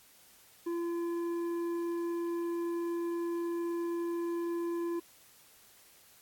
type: tone with tanh clipping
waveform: sine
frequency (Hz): 341.1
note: F4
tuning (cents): -41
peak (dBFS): -33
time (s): 0.66-5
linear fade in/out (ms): 10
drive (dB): 8
effects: white hiss -60 dBFS RMS until 6.21 s + AAC 64 kbps